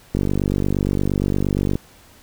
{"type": "click train", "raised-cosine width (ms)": 3, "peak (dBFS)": -7, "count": 79, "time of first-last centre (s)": [0.15, 1.755], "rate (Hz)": 48.6, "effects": ["pink hiss -49 dBFS RMS until 2.22 s"]}